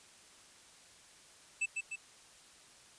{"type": "tone with echo", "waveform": "square", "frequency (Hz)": 2637, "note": "E7", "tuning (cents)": 0, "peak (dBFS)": -31, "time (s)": [1.61, 1.66], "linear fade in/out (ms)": 10, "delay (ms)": 150, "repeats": 2, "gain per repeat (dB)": -4, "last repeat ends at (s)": 1.96, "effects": ["white hiss -59 dBFS RMS until 2.98 s", "resampled to 22050 Hz"]}